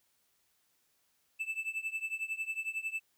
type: tone with tremolo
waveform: triangle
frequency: 2637 Hz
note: E7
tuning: in tune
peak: -29 dBFS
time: 1.39-3 s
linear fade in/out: 20 ms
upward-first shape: triangle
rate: 11 Hz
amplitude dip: 95%
effects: white hiss -74 dBFS RMS until 3.17 s